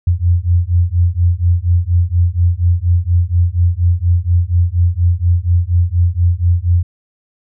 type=beating tone pair; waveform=sine; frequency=85.4 / 89.6 Hz; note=F2 / F2; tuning=-38 / +45 cents; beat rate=4.2 Hz; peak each=-13 dBFS; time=0.07-6.83 s; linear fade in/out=5 ms; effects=none